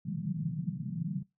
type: band-pass noise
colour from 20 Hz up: pink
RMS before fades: -35 dBFS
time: 0.05-1.23 s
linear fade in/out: 5 ms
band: 140 to 190 Hz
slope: 48 dB/octave
effects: noise-tail reverb RT60 0.2 s tail -20 dB re dry